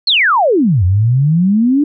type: exponential two-way sweep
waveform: sine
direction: down then up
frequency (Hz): 4435 to 87.1 to 302.4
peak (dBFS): -8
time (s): 0.07-1.84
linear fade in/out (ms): 5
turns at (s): 0.84
effects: none